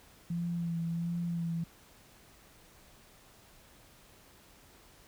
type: tone with vibrato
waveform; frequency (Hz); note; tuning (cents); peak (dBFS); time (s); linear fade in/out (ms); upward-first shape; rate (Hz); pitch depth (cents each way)
sine; 169.4; E3; +48; -31; 0.3-1.64; 5; sine; 1.4; 27
effects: pink hiss -59 dBFS RMS until 5.07 s